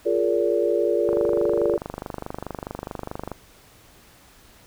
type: chord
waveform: sine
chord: Bb dominant seventh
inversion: second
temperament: equal with one note detuned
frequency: 349.2 / 415.3 / 466.2 / 574.6 Hz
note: F4 / Ab4 / Bb4 / D5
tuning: 0 / 0 / 0 / -38 cents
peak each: -24 dBFS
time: 0.05-1.78 s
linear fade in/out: 20 ms
type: click train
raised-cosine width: 1 ms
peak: -16 dBFS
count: 56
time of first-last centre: 1.09-3.317 s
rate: 24.7 Hz
effects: pink hiss -52 dBFS RMS until 4.66 s